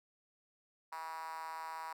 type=tone with high-pass filter; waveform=5% pulse; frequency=161.3 Hz; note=E3; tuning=37 cents flat; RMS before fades=-44 dBFS; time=0.92-1.93 s; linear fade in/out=5 ms; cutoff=930 Hz; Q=6.2; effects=none